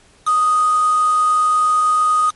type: tone with quantisation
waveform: sine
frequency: 1244.5 Hz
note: D#6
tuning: in tune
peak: -12 dBFS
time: 0.26-2.31 s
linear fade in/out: 20 ms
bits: 4
effects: pink hiss -51 dBFS RMS until 2.35 s + MP3 48 kbps